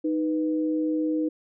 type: tone pair together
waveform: sine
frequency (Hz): 311.1 / 493.9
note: D#4 / B4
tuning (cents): 0 / 0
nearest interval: minor sixth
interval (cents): 800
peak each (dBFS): -23 / -31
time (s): 0.04-1.29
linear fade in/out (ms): 10
effects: none